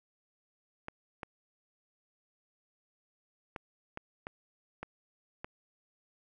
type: clicks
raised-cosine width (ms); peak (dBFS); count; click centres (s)
0.5; -24; 7; 0.884 / 1.232 / 3.562 / 3.974 / 4.269 / 4.83 / 5.445
effects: none